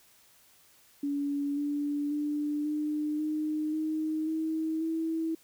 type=tone with pitch steps; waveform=sine; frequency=284.8 / 290.1 / 295.5 / 301 / 306.7 / 312.4 / 318.2 / 324.1 Hz; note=C#4 / D4 / D4 / D4 / D#4 / D#4 / D#4 / E4; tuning=+47 / -21 / +11 / +43 / -25 / +7 / +39 / -29 cents; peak=-28 dBFS; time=1.03-5.35 s; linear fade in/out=5 ms; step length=540 ms; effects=white hiss -61 dBFS RMS until 5.43 s